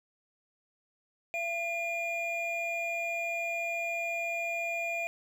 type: tone pair together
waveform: triangle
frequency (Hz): 677.5 / 2419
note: E5 / D#7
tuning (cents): +47 / -49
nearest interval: octave + minor seventh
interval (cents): 2204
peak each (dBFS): -33 / -31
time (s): 1.34-5.07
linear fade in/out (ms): 0
effects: none